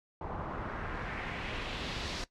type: noise with low-pass filter sweep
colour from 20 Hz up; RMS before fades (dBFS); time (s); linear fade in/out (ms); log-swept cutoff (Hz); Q
pink; -38; 0.21-2.24; 2; 920 to 4900; 1.8
effects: noise-tail reverb RT60 0.1 s tail -17 dB re dry + MP3 64 kbps